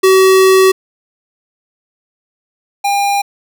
square tone pair in turn, 379.4 / 803.9 Hz, F#4 / G5, +43 / +43 cents, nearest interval octave + minor second, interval 1300 cents, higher second, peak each -6 / -12 dBFS, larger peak first, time 0.03-0.72 / 2.84-3.22 s, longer first, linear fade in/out 10 ms, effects none

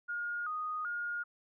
sine tone with vibrato, 1330 Hz, E6, 15 cents sharp, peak -34 dBFS, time 0.08-1.24 s, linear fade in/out 20 ms, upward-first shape square, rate 1.3 Hz, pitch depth 120 cents each way, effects none

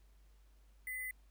sine tone with sample-and-hold, 2022 Hz, B6, 40 cents sharp, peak -39 dBFS, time 0.87-1.11 s, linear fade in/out 2 ms, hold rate 11025 Hz, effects added 50 Hz sine -61 dBFS peak until 1.3 s + pink hiss -75 dBFS RMS until 1.3 s

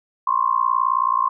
sine tone with amplitude modulation, 1061 Hz, C6, 24 cents sharp, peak -12 dBFS, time 0.27-1.29 s, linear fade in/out 5 ms, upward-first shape sine, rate 58.9 Hz, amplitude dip 100%, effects none

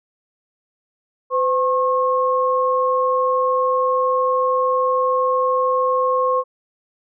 sine tone pair together, 510 / 1081.3 Hz, C5 / C#6, -44 / -43 cents, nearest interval octave + minor second, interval 1301 cents, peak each -18 dBFS, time 1.3-6.44 s, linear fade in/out 50 ms, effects none

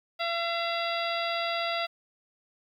harmonic tone with a mistuned harmonic, 679 Hz, F5, 49 cents flat, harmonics 1 / 2 / 3 / 4 / 5 / 6 / 7, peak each -31 / -34 / -36 / -37 / -38 / -39 / -39 dBFS, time 0.19-1.87 s, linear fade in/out 20 ms, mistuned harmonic 6, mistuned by -93 cents, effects 10-bit

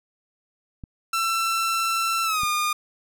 clicks, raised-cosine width 5 ms, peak -24 dBFS, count 2, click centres 0.838 / 2.434 s
sawtooth tone with pitch glide, 1341 to 1215.6 Hz, E6 to D#6, +29 to -41 cents, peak -18 dBFS, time 1.13-2.73 s, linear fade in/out 5 ms, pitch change -170 cents, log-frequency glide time 2.24-2.43 s
effects none

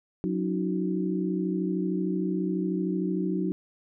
sine tone cluster, 183.9 / 284.7 / 317.4 / 371 Hz, F#3 / C#4 / D#4 / F#4, -10 / +46 / +35 / +5 cents, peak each -28 / -35 / -30 / -33 dBFS, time 0.24-3.52 s, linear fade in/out 0 ms, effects none

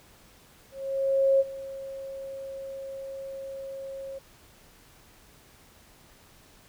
sine tone with ADSR envelope, 542 Hz, C#5, 39 cents flat, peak -17 dBFS, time 0.71-4.19 s, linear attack 690 ms, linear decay 34 ms, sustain -18 dB, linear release 12 ms, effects pink hiss -56 dBFS RMS until 6.68 s

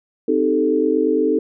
sine chord, A half-diminished seventh, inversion first, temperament equal, 261.6 / 311.1 / 392 / 440 Hz, C4 / Eb4 / G4 / A4, 0 / 0 / 0 / 0 cents, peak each -22 / -19 / -23 / -18 dBFS, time 0.28-1.39 s, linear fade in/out 5 ms, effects none

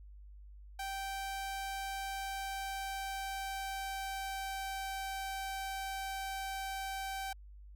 sawtooth tone with pitch glide, 780 to 775.5 Hz, G5 to G5, -9 to -19 cents, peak -34 dBFS, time 0.79-7.33 s, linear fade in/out 5 ms, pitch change -10 cents, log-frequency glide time 2.09-5.02 s, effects added 50 Hz sine -50 dBFS peak until 7.75 s

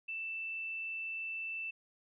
sine tone, 2657 Hz, E7, 13 cents sharp, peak -37 dBFS, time 0.08-1.71 s, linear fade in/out 10 ms, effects none

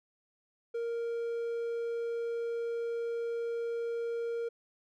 triangle tone, 466.2 Hz, A#4, in tune, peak -30 dBFS, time 0.74-4.49 s, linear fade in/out 10 ms, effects none

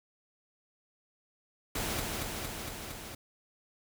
pink noise with echo, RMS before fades -34 dBFS, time 1.75-2 s, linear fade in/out 5 ms, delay 230 ms, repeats 5, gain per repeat -2 dB, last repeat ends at 3.15 s, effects none

